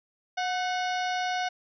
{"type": "harmonic tone with a mistuned harmonic", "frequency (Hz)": 729, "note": "F#5", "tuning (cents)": -26, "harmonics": [1, 2, 3, 4, 5, 6, 7, 8], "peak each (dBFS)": [-28, -34, -38, -40, -42, -44, -45, -46], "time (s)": [0.37, 1.49], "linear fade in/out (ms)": 10, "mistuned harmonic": 2, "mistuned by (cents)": 59, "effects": []}